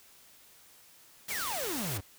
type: noise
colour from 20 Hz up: white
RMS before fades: -37 dBFS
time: 1.28-1.98 s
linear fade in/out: 10 ms
type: exponential sweep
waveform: 45% pulse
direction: down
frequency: 2438 to 87.31 Hz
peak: -35 dBFS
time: 1.3-2.01 s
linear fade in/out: 10 ms
effects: white hiss -58 dBFS RMS until 2.18 s